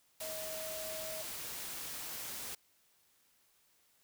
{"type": "tone in noise", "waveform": "sine", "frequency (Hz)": 633, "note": "D#5", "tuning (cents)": 30, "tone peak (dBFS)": -43, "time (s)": [0.21, 1.22], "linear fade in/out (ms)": 5, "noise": "white", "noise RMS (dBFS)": -43, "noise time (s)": [0.2, 2.55], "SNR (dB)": -3, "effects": ["white hiss -71 dBFS RMS until 4.03 s"]}